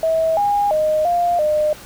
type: tone with pitch steps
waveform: sine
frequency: 647 / 816 / 618 / 699 / 607 Hz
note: E5 / G#5 / D#5 / F5 / D#5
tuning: -32 / -31 / -12 / +1 / -43 cents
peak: -14 dBFS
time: 0.03-1.73 s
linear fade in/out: 2 ms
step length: 340 ms
effects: pink hiss -39 dBFS RMS until 1.85 s